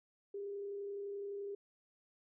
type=tone with frequency modulation; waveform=sine; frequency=402 Hz; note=G4; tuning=44 cents sharp; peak=-40 dBFS; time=0.34-1.55 s; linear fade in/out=5 ms; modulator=31.7 Hz; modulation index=0.22; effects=none